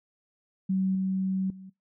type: tone with level steps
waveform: sine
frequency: 189.7 Hz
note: F#3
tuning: 43 cents sharp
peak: -23 / -25 / -42 dBFS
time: 0.69-1.7 s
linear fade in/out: 10 ms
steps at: 0.95 / 1.5 s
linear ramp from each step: 2 ms
effects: noise-tail reverb RT60 0.2 s tail -23 dB re dry